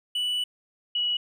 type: tone pair in turn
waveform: triangle / sine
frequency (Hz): 2960 / 2929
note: F#7 / F#7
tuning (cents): 0 / -18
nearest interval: unison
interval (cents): 18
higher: first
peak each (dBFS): -23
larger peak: neither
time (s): 0.15-0.44 / 0.95-1.17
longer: first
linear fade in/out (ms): 5
effects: none